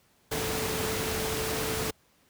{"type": "tone in noise", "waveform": "sine", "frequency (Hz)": 440, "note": "A4", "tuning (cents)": 0, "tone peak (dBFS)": -34, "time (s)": [0.31, 1.91], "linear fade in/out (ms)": 10, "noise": "pink", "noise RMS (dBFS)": -31, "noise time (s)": [0.31, 1.91], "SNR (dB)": -6, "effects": ["pink hiss -65 dBFS RMS until 2.29 s", "high-pass 60 Hz 12 dB/octave"]}